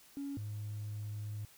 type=tone pair in turn; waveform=triangle; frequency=279.9 / 105.13 Hz; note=C#4 / G#2; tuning=+17 / +22 cents; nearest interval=octave + perfect fourth; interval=1695 cents; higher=first; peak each=-34 / -35 dBFS; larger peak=first; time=0.17-0.37 / 0.37-1.45 s; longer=second; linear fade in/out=0 ms; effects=tanh soft clip ceiling -35 dBFS + white hiss -61 dBFS RMS until 1.57 s